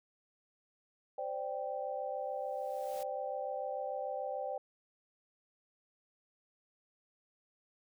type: chord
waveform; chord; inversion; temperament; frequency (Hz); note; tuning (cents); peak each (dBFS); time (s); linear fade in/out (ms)
sine; C suspended second; none; equal with one note detuned; 520.5 / 587.3 / 784; C5 / D5 / G5; -9 / 0 / 0; -40; 1.18-4.58; 5
type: noise with exponential growth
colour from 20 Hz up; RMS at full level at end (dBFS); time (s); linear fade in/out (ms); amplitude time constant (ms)
white; -50; 2.15-3.03; 0; 190
effects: none